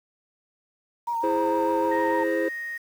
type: tone with vibrato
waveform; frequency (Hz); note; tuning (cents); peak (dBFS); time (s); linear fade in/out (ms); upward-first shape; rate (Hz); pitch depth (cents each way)
sine; 932.3; A#5; 0; -24; 1.07-2.24; 10; sine; 6.7; 31
type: chord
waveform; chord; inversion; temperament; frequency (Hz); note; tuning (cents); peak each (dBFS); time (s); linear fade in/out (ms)
triangle; E augmented; none; equal; 329.6 / 415.3 / 523.3; E4 / G#4 / B#4; 0 / 0 / 0; -24 / -27 / -23; 1.23-2.49; 10
type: tone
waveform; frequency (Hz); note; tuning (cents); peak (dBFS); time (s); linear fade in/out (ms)
sine; 1864.7; A#6; 0; -30; 1.91-2.78; 10
effects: tanh soft clip ceiling -13 dBFS + 8-bit